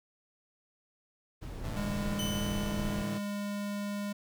brown noise, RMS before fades -39 dBFS, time 1.41-3.05 s, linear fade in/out 20 ms
sawtooth chord, A suspended fourth, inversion none, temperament equal, 110 / 146.83 / 164.81 Hz, A2 / D3 / E3, 0 / 0 / 0 cents, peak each -36 / -38 / -39 dBFS, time 1.63-3.19 s, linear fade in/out 20 ms
square tone, 203.8 Hz, G#3, 32 cents flat, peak -34 dBFS, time 1.76-4.13 s, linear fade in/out 10 ms
sawtooth tone with exponential decay, 3025 Hz, F#7, 38 cents sharp, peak -31 dBFS, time 2.19-3.85 s, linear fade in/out 2 ms, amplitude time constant 360 ms
effects none

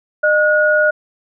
sine tone pair together, 609 / 1448.5 Hz, D#5 / F#6, -37 / -37 cents, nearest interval octave + minor third, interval 1500 cents, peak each -13 dBFS, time 0.23-0.91 s, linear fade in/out 10 ms, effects none

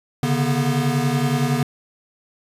square tone cluster, 136.7 / 147.5 / 242 Hz, C#3 / D3 / B3, -24 / +8 / -35 cents, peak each -23 dBFS, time 0.23-1.63 s, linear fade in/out 2 ms, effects resampled to 32000 Hz

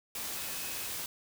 sine tone in noise, 2553 Hz, D#7, 44 cents sharp, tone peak -49 dBFS, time 0.36-0.87 s, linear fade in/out 2 ms, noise white, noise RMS -38 dBFS, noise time 0.15-1.06 s, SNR -14 dB, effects none

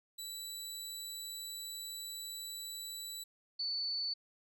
20% pulse / sine tone pair in turn, 3951 / 4485 Hz, B7 / C#8, 0 / +19 cents, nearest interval major second, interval 219 cents, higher second, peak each -36 / -34 dBFS, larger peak second, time 0.18-3.24 / 3.59-4.14 s, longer first, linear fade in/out 10 ms, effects none

